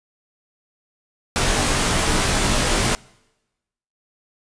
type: noise with comb filter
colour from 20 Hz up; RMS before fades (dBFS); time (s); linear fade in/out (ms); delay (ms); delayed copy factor
pink; -19; 1.36-2.95; 0; 19; -1
effects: noise-tail reverb RT60 1.0 s tail -25 dB re dry + resampled to 22050 Hz